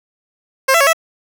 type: tone with pitch steps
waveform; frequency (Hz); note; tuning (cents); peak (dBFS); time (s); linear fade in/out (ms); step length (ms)
15% pulse; 532 / 669 / 555 / 654; C5 / E5 / C#5 / E5; +29 / +25 / +2 / -14; -3; 0.68-0.932; 10; 63
effects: 7-bit